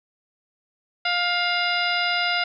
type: harmonic tone with a mistuned harmonic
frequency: 705 Hz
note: F5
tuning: 16 cents sharp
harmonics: 1 / 2 / 3 / 4 / 5 / 6 / 7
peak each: -27 / -26 / -26 / -28 / -33 / -33 / -31 dBFS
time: 1.05-2.44 s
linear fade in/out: 5 ms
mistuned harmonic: 6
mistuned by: -100 cents
effects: none